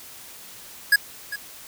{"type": "tone with echo", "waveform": "square", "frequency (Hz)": 1663, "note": "G#6", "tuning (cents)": 2, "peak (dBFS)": -13, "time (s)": [0.92, 0.96], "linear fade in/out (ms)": 5, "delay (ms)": 400, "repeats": 1, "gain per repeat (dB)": -15, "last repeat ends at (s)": 1.36, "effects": ["white hiss -43 dBFS RMS until 1.67 s"]}